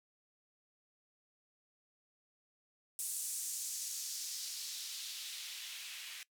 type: noise with band-pass filter sweep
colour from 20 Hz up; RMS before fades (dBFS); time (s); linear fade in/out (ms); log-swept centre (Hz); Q
blue; -43; 2.99-6.23; 0; 8900 to 2400; 1.6
effects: noise-tail reverb RT60 0.1 s tail -20 dB re dry